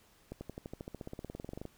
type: accelerating click train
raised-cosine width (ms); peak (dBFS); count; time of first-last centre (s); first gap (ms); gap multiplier
2; -28; 23; 0.32-1.653; 90; 0.96
effects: pink hiss -65 dBFS RMS until 1.77 s